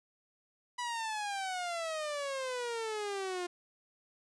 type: exponential sweep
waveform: sawtooth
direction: down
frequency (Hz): 987.8 to 350.6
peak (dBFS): -31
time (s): 0.78-3.47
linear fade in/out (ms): 10
effects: resampled to 22050 Hz